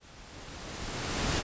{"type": "noise with level ramp", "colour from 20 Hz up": "pink", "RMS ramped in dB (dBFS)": [-53, -27], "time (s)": [0, 1.43], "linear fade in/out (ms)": 50, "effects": ["resampled to 16000 Hz"]}